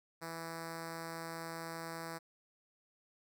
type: tone with notch filter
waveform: 5% pulse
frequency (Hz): 164.81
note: E3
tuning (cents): 0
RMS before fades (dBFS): -44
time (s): 0.21-2.19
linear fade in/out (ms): 20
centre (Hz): 2800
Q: 1.5
effects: none